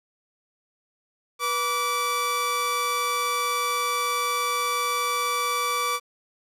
sawtooth tone pair together, 487.5 / 1159.5 Hz, B4 / D6, -23 / -22 cents, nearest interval octave + minor third, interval 1501 cents, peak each -28 / -20 dBFS, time 1.39-6 s, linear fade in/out 50 ms, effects resampled to 32000 Hz + 9-bit

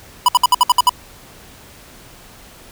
square tone bursts, 987.8 Hz, B5, in tune, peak -8 dBFS, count 8, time 0.26-0.894 s, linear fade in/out 2 ms, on 25 ms, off 62 ms, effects pink hiss -42 dBFS RMS until 2.71 s

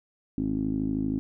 10% pulse tone with low-pass filter, 52.8 Hz, G#1, 29 cents sharp, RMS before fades -28 dBFS, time 0.38-1.19 s, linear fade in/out 0 ms, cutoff 280 Hz, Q 6.2, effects none

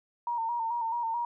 sine tone with vibrato, 928 Hz, A#5, 8 cents flat, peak -28 dBFS, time 0.27-1.25 s, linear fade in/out 2 ms, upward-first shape square, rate 4.6 Hz, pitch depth 42 cents each way, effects none

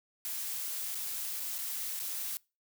blue noise with dropouts, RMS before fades -37 dBFS, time 0.25-2.37 s, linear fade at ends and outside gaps 0 ms, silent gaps 0.947-0.953 / 1.398-1.402 / 1.582-1.587 / 1.993-1.999 s, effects noise-tail reverb RT60 0.3 s tail -25 dB re dry

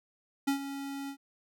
square tone with ADSR envelope, 277.2 Hz, C#4, in tune, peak -25 dBFS, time 0.47-1.17 s, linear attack 12 ms, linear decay 99 ms, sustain -12 dB, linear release 81 ms, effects none

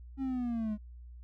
triangle linear sweep, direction down, 272.7 to 206.8 Hz, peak -29 dBFS, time 0.17-0.78 s, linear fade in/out 50 ms, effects added 60 Hz sine -46 dBFS peak until 1.23 s

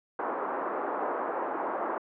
white band-pass noise, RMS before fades -32 dBFS, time 0.19-1.98 s, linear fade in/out 2 ms, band 310 to 1200 Hz, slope 24 dB/octave, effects low-pass 2000 Hz 12 dB/octave

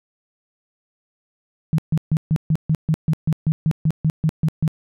sine tone bursts, 157.4 Hz, D#3, 20 cents sharp, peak -14 dBFS, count 16, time 1.73-4.678 s, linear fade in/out 0 ms, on 53 ms, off 140 ms, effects none

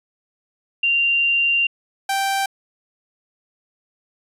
sine / sawtooth tone pair in turn, 2776 / 782.8 Hz, F7 / G5, -11 / -3 cents, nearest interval octave + minor seventh, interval 2192 cents, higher first, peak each -15 dBFS, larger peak neither, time 0.83-1.67 / 2.09-2.46 s, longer first, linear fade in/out 5 ms, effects resampled to 32000 Hz

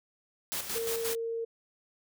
white noise with tremolo, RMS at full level -34 dBFS, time 0.52-1.15 s, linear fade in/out 0 ms, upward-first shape square, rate 5.7 Hz, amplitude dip 55%
sine tone, 458.4 Hz, A#4, 29 cents flat, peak -31 dBFS, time 0.75-1.45 s, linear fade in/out 10 ms
effects none

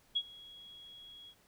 sine tone with ADSR envelope, 3322 Hz, G#7, in tune, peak -27 dBFS, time 0.15-1.35 s, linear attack 15 ms, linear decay 56 ms, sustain -23 dB, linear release 64 ms, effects pink hiss -67 dBFS RMS until 1.47 s

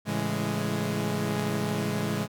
sawtooth chord, A major seventh, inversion none, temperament equal with one note detuned, 110 / 138.59 / 166.83 / 207.7 Hz, A2 / C#3 / E3 / G#3, 0 / 0 / +21 / 0 cents, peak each -30 / -30 / -29 / -26 dBFS, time 0.05-2.28 s, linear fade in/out 50 ms, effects none

